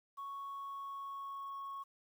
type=tone with pitch glide; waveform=sine; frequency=1108.7 to 1101.7 Hz; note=C#6 to C#6; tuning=0 to -11 cents; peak=-40 dBFS; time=0.17-1.84 s; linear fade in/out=20 ms; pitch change=-11 cents; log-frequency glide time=0.32-1.73 s; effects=tanh soft clip ceiling -39 dBFS + 11-bit